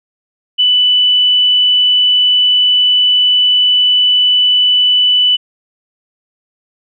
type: tone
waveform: sine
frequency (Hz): 2983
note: F#7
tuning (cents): +13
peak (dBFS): -7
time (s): 0.58-5.37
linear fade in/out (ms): 20
effects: none